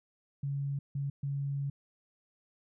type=tone bursts at uneven times; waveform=sine; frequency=140 Hz; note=C#3; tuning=18 cents sharp; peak=-31 dBFS; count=3; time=0.43-0.79 / 0.95-1.1 / 1.23-1.7 s; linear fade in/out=5 ms; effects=none